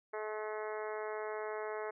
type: harmonic tone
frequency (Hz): 214.5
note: A3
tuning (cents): -44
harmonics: 2 / 3 / 4 / 5 / 6 / 7 / 8 / 9 / 10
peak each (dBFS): -40 / -44 / -46 / -48 / -50 / -51 / -52 / -53 / -54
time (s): 0.13-1.91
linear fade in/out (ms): 10
effects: none